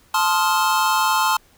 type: chord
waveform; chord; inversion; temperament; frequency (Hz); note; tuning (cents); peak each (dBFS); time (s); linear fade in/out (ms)
square; F dominant seventh; first; just; 873.1 / 1047.7 / 1257.2 / 1396.9; A5 / C6 / Eb6 / F6; -14 / +2 / +18 / 0; -21 / -21 / -26 / -25; 0.14-1.37; 5
effects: pink hiss -55 dBFS RMS until 1.57 s